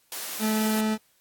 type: high-pass noise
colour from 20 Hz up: white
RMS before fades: -34 dBFS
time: 0.12-0.81 s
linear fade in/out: 2 ms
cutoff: 350 Hz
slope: 12 dB/octave
type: tone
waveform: 40% pulse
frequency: 217 Hz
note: A3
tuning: 24 cents flat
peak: -22 dBFS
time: 0.39-0.98 s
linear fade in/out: 50 ms
effects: white hiss -65 dBFS RMS until 1.2 s + AAC 64 kbps